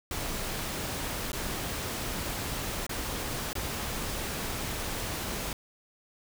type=noise with dropouts; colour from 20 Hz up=pink; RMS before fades=-34 dBFS; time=0.11-5.53 s; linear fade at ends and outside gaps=2 ms; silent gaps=1.319-1.33 / 2.866-2.893 / 3.531-3.553 s; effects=none